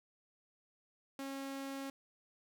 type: tone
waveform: sawtooth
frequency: 272.8 Hz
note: C#4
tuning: 28 cents flat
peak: -37 dBFS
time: 1.19-1.9 s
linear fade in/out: 2 ms
effects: none